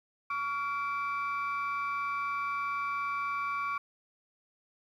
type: tone cluster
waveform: sine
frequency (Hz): 1131 / 1394 / 2324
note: C#6 / F6 / D7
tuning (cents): +34 / -4 / -19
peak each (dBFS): -31 / -37 / -37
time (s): 0.3-3.78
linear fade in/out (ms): 5
effects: tanh soft clip ceiling -25 dBFS + 11-bit